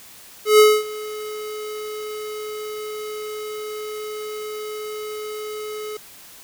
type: tone with ADSR envelope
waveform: square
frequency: 426.2 Hz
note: G#4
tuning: 45 cents sharp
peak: -8 dBFS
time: 0.45-5.97 s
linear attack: 140 ms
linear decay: 240 ms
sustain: -21 dB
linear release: 4 ms
effects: white hiss -44 dBFS RMS until 6.43 s